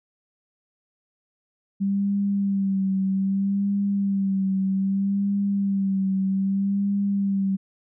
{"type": "tone with vibrato", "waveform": "sine", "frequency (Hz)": 196, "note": "G3", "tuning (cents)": 0, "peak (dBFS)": -20, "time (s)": [1.8, 7.57], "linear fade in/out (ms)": 20, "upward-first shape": "sine", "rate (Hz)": 0.63, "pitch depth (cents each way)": 39, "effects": []}